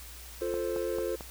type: chord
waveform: triangle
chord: F major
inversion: none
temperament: equal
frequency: 349.2 / 440 / 523.3 Hz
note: F4 / A4 / C5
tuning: 0 / 0 / 0 cents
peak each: -32 dBFS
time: 0.41-1.16 s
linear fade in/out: 10 ms
type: click train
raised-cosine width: 1 ms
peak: -26 dBFS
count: 4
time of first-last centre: 0.54-1.208 s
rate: 4.49 Hz
effects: added 60 Hz sine -47 dBFS peak until 1.3 s + white hiss -48 dBFS RMS until 1.3 s